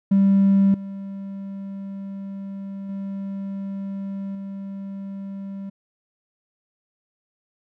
triangle tone with level steps, 196.1 Hz, G3, 1 cent sharp, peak -10 / -28 / -25 / -28 dBFS, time 0.11-5.7 s, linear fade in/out 10 ms, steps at 0.74 / 2.89 / 4.35 s, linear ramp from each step 2 ms, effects tanh soft clip ceiling -9 dBFS

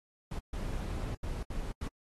brown noise bursts at uneven times, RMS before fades -36 dBFS, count 5, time 0.31-0.39 / 0.53-1.15 / 1.23-1.43 / 1.5-1.72 / 1.81-1.88 s, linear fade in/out 5 ms, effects AAC 32 kbps

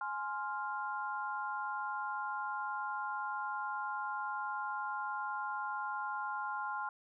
sine chord, F minor, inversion first, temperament just, 838.1 / 1047.7 / 1396.9 Hz, Ab5 / C6 / F6, +16 / +2 / 0 cents, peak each -40 / -40 / -40 dBFS, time 0.01-6.89 s, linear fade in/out 2 ms, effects none

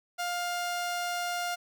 25% pulse tone pair together, 704 / 2816 Hz, F5 / F7, +14 / +14 cents, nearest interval 2 octaves, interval 2400 cents, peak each -27 / -36 dBFS, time 0.18-1.56 s, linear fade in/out 20 ms, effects none

